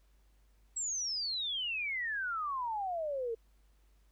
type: exponential sweep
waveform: sine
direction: down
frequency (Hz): 7800 to 442.5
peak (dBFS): -33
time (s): 0.76-3.35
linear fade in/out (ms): 10
effects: added 50 Hz sine -63 dBFS peak until 4.11 s + pink hiss -75 dBFS RMS until 4.11 s